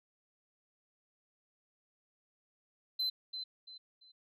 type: tone with echo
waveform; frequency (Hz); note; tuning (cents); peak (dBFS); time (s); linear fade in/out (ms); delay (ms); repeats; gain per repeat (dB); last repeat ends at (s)
sine; 4058; B7; +46; -28; 2.99-3.1; 10; 340; 3; -10; 4.12
effects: tanh soft clip ceiling -30 dBFS